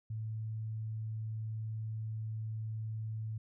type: tone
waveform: sine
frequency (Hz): 109.9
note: A2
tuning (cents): -2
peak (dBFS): -36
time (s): 0.1-3.38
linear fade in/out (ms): 5
effects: none